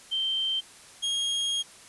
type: tone pair in turn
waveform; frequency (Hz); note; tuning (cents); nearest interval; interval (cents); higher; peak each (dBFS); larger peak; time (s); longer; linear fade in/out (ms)
sine / 40% pulse; 3128 / 3261; G7 / G#7; -4 / -32; minor second; 72; second; -25; neither; 0.11-0.61 / 1.02-1.63; second; 20
effects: white hiss -50 dBFS RMS until 1.88 s + resampled to 24000 Hz